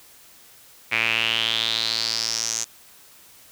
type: tone with band-pass filter sweep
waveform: sawtooth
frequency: 113.5 Hz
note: A#2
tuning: 46 cents flat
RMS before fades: -24 dBFS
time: 0.91-2.65 s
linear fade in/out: 20 ms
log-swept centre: 2300 to 6600 Hz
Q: 6
effects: white hiss -50 dBFS RMS until 3.51 s